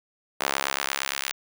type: tone with high-pass filter sweep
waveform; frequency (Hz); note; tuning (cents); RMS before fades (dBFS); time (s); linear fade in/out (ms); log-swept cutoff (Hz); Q
sawtooth; 68.7; C#2; -15; -29; 0.4-1.32; 10; 750 to 2100; 0.76
effects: none